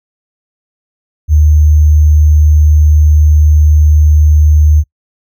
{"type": "tone with sample-and-hold", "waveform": "sine", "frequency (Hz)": 76, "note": "D#2", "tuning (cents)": -40, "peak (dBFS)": -3, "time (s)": [1.28, 4.84], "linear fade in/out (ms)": 50, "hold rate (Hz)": 6300, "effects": ["noise-tail reverb RT60 0.1 s tail -25 dB re dry"]}